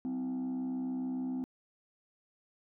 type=tone with frequency modulation; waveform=sine; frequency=257.2 Hz; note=C4; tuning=30 cents flat; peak=-30 dBFS; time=0.05-1.44 s; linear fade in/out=0 ms; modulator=67 Hz; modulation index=0.45; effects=tanh soft clip ceiling -32 dBFS